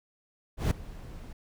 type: noise with ADSR envelope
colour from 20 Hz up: brown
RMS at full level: -22 dBFS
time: 0.57-1.33 s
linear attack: 140 ms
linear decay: 5 ms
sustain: -21 dB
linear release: 6 ms
effects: none